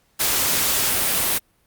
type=noise; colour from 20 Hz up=white; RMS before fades=-20 dBFS; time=0.19-1.39 s; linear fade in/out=20 ms; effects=pink hiss -63 dBFS RMS until 1.66 s + Opus 48 kbps